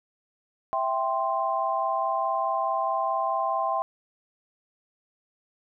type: chord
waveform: sine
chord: C major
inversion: first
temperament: equal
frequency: 659.3 / 784 / 1046.5 Hz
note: E5 / G5 / C6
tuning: 0 / 0 / 0 cents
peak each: -29 / -28 / -27 dBFS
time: 0.73-3.82 s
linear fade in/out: 0 ms
effects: none